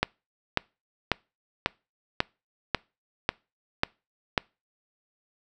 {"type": "click train", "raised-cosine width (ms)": 0.3, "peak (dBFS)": -5, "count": 9, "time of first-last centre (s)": [0.03, 4.378], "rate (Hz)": 1.84, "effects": ["noise-tail reverb RT60 0.3 s tail -26 dB re dry"]}